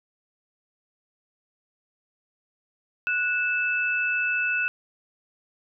sine tone pair together, 1473 / 2627 Hz, F#6 / E7, -8 / -7 cents, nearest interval minor seventh, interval 1001 cents, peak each -25 dBFS, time 3.07-4.68 s, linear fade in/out 0 ms, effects none

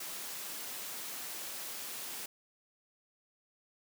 white high-pass noise, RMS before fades -42 dBFS, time 0-2.26 s, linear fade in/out 5 ms, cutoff 190 Hz, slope 12 dB/octave, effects none

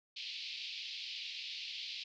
white band-pass noise, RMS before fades -44 dBFS, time 0.16-2.04 s, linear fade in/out 10 ms, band 2400 to 4700 Hz, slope 48 dB/octave, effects none

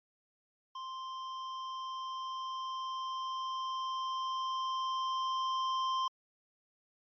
square tone with level ramp, 1046.5 Hz, C6, in tune, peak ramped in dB -41 to -31 dBFS, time 0.75-6.08 s, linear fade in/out 5 ms, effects resampled to 11025 Hz

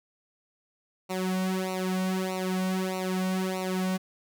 sawtooth tone with flanger, 186.6 Hz, F#3, 15 cents sharp, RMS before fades -29 dBFS, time 1.09-3.98 s, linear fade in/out 20 ms, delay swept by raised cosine 0.6 to 2.4 ms, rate 1.6 Hz, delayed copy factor -1, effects none

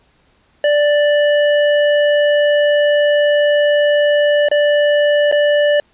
square tone with dropouts, 587.3 Hz, D5, in tune, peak -11 dBFS, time 0.64-5.8 s, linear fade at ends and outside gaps 2 ms, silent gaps 4.486-4.514 / 5.315-5.324 s, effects pink hiss -56 dBFS RMS until 5.93 s + resampled to 8000 Hz

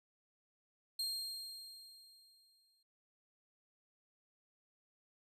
40% pulse tone with exponential decay, 4211 Hz, C8, 10 cents sharp, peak -34 dBFS, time 0.99-2.83 s, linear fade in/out 5 ms, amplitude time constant 400 ms, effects resampled to 32000 Hz

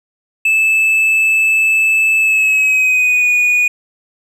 triangle tone with pitch glide, 2622 to 2461 Hz, E7 to D#7, -10 to -20 cents, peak -8 dBFS, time 0.45-3.68 s, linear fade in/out 5 ms, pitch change -110 cents, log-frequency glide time 2.18-3.29 s, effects none

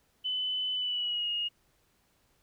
sine tone with pitch glide, 3014 to 2863 Hz, F#7 to F7, +31 to +42 cents, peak -29 dBFS, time 0.24-1.49 s, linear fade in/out 20 ms, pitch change -89 cents, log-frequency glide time 0.74-1.3 s, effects pink hiss -70 dBFS RMS until 2.42 s

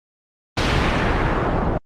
pink noise with low-pass filter sweep, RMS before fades -19 dBFS, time 0.57-1.78 s, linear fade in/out 5 ms, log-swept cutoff 4000 to 830 Hz, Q 1, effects Opus 24 kbps

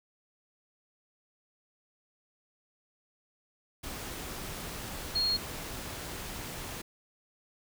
sine tone in noise, 4280 Hz, C8, 38 cents sharp, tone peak -26 dBFS, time 5.15-5.37 s, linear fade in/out 10 ms, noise pink, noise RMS -40 dBFS, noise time 3.83-6.82 s, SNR +11 dB, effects none

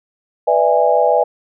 sine chord, E dominant seventh, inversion second, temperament just, 494.4 / 593.3 / 659.3 / 824.1 Hz, B4 / D5 / E5 / G#5, +2 / +18 / 0 / -14 cents, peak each -16 dBFS, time 0.47-1.24 s, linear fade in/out 10 ms, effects none

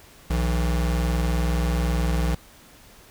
square tone pair together, 60.7 / 162.05 Hz, B1 / E3, -29 / -29 cents, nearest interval octave + perfect fourth, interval 1700 cents, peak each -22 / -28 dBFS, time 0.3-2.35 s, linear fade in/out 5 ms, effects pink hiss -50 dBFS RMS until 3.1 s

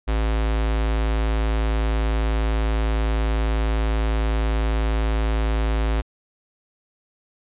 square tone with notch filter, 54.8 Hz, A1, 6 cents flat, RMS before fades -21 dBFS, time 0.07-6.02 s, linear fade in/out 20 ms, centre 120 Hz, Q 0.84, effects resampled to 8000 Hz

